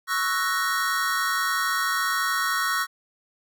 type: chord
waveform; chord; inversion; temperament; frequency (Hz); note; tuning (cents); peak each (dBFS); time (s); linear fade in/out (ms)
square; F# dominant seventh; second; equal; 1108.7 / 1318.5 / 1480 / 1864.7; C#6 / E6 / F#6 / A#6; 0 / 0 / 0 / 0; -29; 0.07-2.87; 50
effects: none